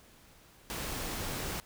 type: noise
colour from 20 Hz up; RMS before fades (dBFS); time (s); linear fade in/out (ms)
pink; -37; 0.7-1.6; 0
effects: pink hiss -59 dBFS RMS until 1.65 s